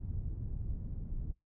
pink low-pass noise, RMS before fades -38 dBFS, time 0-1.33 s, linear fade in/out 20 ms, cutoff 110 Hz, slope 12 dB/octave, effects noise-tail reverb RT60 0.2 s tail -23 dB re dry

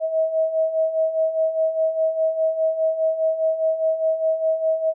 sine beating tone pair, 637 / 641.9 Hz, D#5 / E5, +41 / -46 cents, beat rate 4.9 Hz, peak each -25 / -19 dBFS, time 0-4.94 s, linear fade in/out 50 ms, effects none

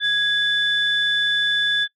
sine tone pair together, 1661.2 / 3486 Hz, G#6 / A7, 0 / -17 cents, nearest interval octave + minor second, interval 1283 cents, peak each -19 dBFS, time 0-1.88 s, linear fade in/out 50 ms, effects noise-tail reverb RT60 0.1 s tail -22 dB re dry + tanh soft clip ceiling -10 dBFS

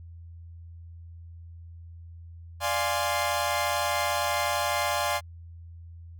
sawtooth chord, D half-diminished seventh, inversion none, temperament equal, 587.3 / 698.5 / 830.6 / 1046.5 Hz, D5 / F5 / Ab5 / C6, 0 / 0 / 0 / 0 cents, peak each -27 dBFS, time 2.6-5.21 s, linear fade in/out 50 ms, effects added 84 Hz sine -42 dBFS peak until 6.19 s

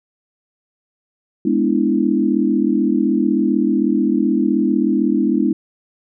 sine chord, E dominant seventh, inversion first, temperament equal, 207.7 / 246.9 / 293.7 / 329.6 Hz, G#3 / B3 / D4 / E4, 0 / 0 / 0 / 0 cents, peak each -19 dBFS, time 1.45-5.53 s, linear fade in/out 5 ms, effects none

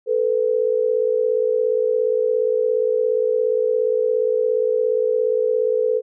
sine tone pair together, 440 / 497.2 Hz, A4 / B4, 0 / +12 cents, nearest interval major second, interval 212 cents, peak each -19 dBFS, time 0.06-6.02 s, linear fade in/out 50 ms, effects none

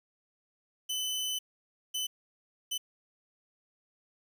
sawtooth tone bursts at uneven times, 3021 Hz, F#7, 35 cents sharp, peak -28 dBFS, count 3, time 0.89-1.39 / 1.94-2.07 / 2.71-2.78 s, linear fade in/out 10 ms, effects 10-bit

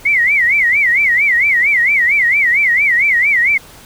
sine tone with vibrato, 2093 Hz, C7, in tune, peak -9 dBFS, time 0.05-3.58 s, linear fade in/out 10 ms, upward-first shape sine, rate 4.4 Hz, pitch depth 200 cents each way, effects pink hiss -39 dBFS RMS until 3.85 s

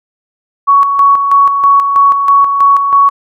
sine tone with tremolo, 1118 Hz, C#6, 14 cents sharp, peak -3 dBFS, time 0.67-3.1 s, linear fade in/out 20 ms, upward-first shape square, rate 3.1 Hz, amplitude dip 50%, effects none

